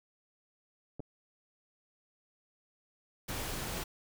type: clicks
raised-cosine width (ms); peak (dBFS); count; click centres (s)
2; -29; 2; 0.996 / 1.003
type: noise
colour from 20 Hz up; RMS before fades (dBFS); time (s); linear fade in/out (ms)
pink; -38; 3.28-3.84; 10
effects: none